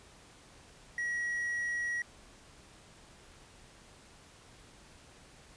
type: tone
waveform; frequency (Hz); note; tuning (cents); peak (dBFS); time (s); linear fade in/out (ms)
triangle; 1913; A#6; +44; -30; 0.98-2.02; 2
effects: pink hiss -57 dBFS RMS until 5.56 s + resampled to 22050 Hz